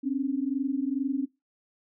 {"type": "tone pair together", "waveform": "sine", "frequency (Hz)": [262.2, 284.5], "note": ["C4", "C#4"], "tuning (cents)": [4, 45], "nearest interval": "minor second", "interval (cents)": 141, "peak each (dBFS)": -28, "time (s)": [0.03, 1.26], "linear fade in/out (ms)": 20, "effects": ["noise-tail reverb RT60 0.2 s tail -18 dB re dry"]}